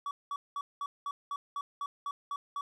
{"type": "tone bursts", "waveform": "triangle", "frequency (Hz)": 1136, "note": "C#6", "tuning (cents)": 42, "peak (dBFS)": -31, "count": 11, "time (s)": [0.06, 2.61], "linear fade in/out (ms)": 2, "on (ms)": 50, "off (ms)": 200, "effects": []}